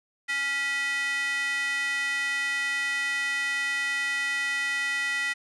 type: tone with high-pass filter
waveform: square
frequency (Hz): 278.8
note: C#4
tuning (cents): +10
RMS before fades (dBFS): -28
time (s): 0.28-5.34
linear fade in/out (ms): 20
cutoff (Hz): 1900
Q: 4.9
effects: resampled to 24000 Hz